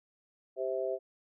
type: harmonic tone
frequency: 130.81 Hz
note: C3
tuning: in tune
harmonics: 3 / 4 / 5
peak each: -35 / -35 / -35 dBFS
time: 0.56-0.99 s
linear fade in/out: 50 ms
effects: none